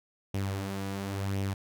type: tone with flanger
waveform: sawtooth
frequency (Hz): 98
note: G2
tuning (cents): 0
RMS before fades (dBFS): -33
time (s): 0.34-1.54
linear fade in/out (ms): 5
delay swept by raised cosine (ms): 0.33 to 6.13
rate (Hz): 0.95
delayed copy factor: +0.5
effects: none